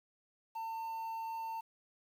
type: tone with quantisation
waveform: triangle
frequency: 901 Hz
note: A5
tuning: 41 cents sharp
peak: -36 dBFS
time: 0.55-1.61 s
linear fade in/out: 10 ms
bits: 10
effects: none